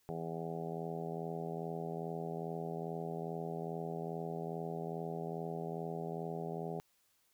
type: harmonic tone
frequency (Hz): 82.41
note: E2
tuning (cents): 0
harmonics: 2 / 3 / 4 / 5 / 6 / 7 / 8 / 9 / 10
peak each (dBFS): -42 / -50 / -51 / -43 / -50 / -50 / -49 / -47 / -55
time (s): 0.09-6.8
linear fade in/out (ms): 0
effects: white hiss -74 dBFS RMS until 7.33 s